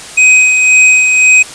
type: tone with tremolo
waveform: square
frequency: 2516 Hz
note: D#7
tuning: 19 cents sharp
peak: -3 dBFS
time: 0.17-1.43 s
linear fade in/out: 10 ms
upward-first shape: sine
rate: 1.9 Hz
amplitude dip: 40%
effects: white hiss -28 dBFS RMS until 1.54 s + resampled to 22050 Hz